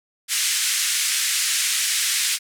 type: band-pass noise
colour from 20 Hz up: white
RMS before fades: -22 dBFS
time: 0.28-2.39 s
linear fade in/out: 50 ms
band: 1700 to 10000 Hz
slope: 24 dB/octave
effects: none